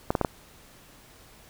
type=clicks; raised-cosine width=1 ms; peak=-9 dBFS; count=4; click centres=0.105 / 0.152 / 0.213 / 0.248 s; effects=pink hiss -53 dBFS RMS until 1.49 s